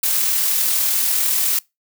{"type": "noise with amplitude modulation", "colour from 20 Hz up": "blue", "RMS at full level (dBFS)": -17, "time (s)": [0.03, 1.59], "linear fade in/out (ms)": 5, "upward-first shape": "sine", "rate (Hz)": 40, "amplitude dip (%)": 30, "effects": ["noise-tail reverb RT60 0.2 s tail -23 dB re dry"]}